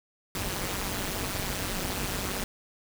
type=noise with amplitude modulation; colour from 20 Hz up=pink; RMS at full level=-28 dBFS; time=0.35-2.44 s; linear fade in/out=2 ms; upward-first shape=sine; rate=192 Hz; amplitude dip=90%; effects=none